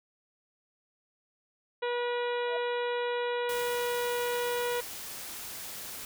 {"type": "harmonic tone", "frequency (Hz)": 484, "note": "B4", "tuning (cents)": -35, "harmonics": [1, 2, 3, 4, 5, 6, 7, 8], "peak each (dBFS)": [-30, -36, -40, -42, -44, -46, -47, -48], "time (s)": [1.82, 4.81], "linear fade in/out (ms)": 10}
{"type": "tone with exponential growth", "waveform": "sine", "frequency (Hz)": 659.3, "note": "E5", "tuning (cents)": 0, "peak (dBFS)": -32, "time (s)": [2.4, 2.57], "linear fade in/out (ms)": 5, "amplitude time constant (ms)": 36}
{"type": "noise", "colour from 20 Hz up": "white", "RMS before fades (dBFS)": -41, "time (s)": [3.49, 6.05], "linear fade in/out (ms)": 2}
{"effects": []}